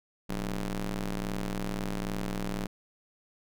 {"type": "ring-modulated tone", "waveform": "sawtooth", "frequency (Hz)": 103.7, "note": "G#2", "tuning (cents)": -2, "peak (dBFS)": -24, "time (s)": [0.29, 2.67], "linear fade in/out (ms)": 10, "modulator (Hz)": 82.5, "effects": []}